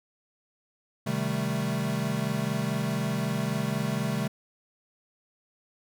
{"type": "chord", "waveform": "square", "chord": "A half-diminished seventh", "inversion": "first", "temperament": "equal", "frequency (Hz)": [130.81, 155.56, 196, 220], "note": ["C3", "Eb3", "G3", "A3"], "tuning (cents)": [0, 0, 0, 0], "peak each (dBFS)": -33, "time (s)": [1.06, 4.28], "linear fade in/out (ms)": 10, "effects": []}